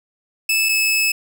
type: tone pair in turn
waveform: sawtooth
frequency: 2616 / 2601 Hz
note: E7 / E7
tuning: -14 / -24 cents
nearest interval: unison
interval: 10 cents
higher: first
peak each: -12 dBFS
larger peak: neither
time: 0.49-0.69 / 0.69-1.12 s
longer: second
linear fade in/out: 5 ms
effects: none